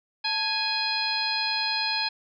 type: harmonic tone with a mistuned harmonic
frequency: 830.6 Hz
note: G#5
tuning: in tune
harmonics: 1 / 2 / 3 / 4 / 5 / 6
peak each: -32 / -34 / -31 / -35 / -28 / -33 dBFS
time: 0.24-2.09 s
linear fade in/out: 10 ms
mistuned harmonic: 1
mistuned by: +96 cents
effects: none